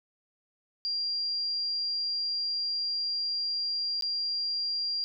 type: tone with dropouts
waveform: sine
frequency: 4768 Hz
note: D8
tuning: 25 cents sharp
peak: -28 dBFS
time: 0.85-5.04 s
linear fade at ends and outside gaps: 0 ms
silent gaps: 4.01-4.023 s
effects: none